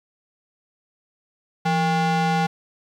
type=ring-modulated tone; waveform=square; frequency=316.2 Hz; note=D#4; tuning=28 cents sharp; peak=-16 dBFS; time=1.65-2.47 s; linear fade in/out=10 ms; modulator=486 Hz; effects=low-pass 5000 Hz 12 dB/octave + 9-bit